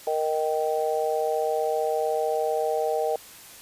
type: harmonic tone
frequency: 155.56 Hz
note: D#3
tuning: in tune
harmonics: 3 / 4 / 5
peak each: -26 / -27 / -28 dBFS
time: 0.07-3.16 s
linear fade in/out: 2 ms
effects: white hiss -46 dBFS RMS until 3.61 s + resampled to 32000 Hz